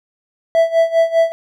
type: tone with tremolo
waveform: triangle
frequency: 660 Hz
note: E5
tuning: 2 cents sharp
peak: -6 dBFS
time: 0.55-1.32 s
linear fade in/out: 0 ms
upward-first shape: sine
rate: 5 Hz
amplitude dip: 85%
effects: none